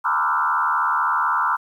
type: tone with frequency modulation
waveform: sine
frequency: 1174.7 Hz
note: D6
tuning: in tune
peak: -17 dBFS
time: 0.04-1.57 s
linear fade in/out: 20 ms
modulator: 75.9 Hz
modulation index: 3.5
effects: 9-bit